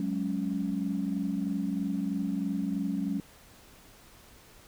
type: chord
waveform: sine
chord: F# suspended second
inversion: none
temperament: just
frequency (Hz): 185 / 208.1 / 277.5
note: F#3 / G#3 / C#4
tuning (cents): 0 / +4 / +2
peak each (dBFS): -32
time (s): 0-3.2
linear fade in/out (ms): 2
effects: tanh soft clip ceiling -19 dBFS + pink hiss -55 dBFS RMS until 4.67 s